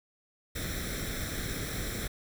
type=noise with comb filter; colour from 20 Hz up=pink; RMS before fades=-35 dBFS; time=0.55-2.08 s; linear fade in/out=10 ms; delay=0.53 ms; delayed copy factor=+0.75; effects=none